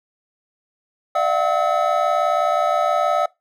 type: tone cluster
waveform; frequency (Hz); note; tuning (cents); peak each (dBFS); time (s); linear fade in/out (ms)
triangle; 598 / 684 / 743 / 1290; D5 / F5 / F#5 / E6; +31 / -36 / +7 / -38; -20; 1.15-3.26; 5
effects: noise-tail reverb RT60 0.2 s tail -22 dB re dry